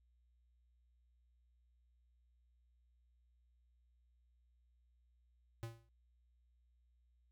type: tone with exponential decay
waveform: square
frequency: 114.9 Hz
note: A#2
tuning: 25 cents flat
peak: -40 dBFS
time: 5.63-5.89 s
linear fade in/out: 0 ms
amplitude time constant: 56 ms
effects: added 60 Hz sine -70 dBFS peak until 7.31 s